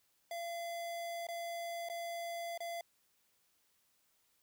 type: tone with dropouts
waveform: square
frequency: 682 Hz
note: F5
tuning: 41 cents flat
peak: -40 dBFS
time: 0.31-2.81 s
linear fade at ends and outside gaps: 2 ms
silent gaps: 1.269-1.286 / 1.888-1.898 / 2.577-2.604 s
effects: white hiss -75 dBFS RMS until 4.42 s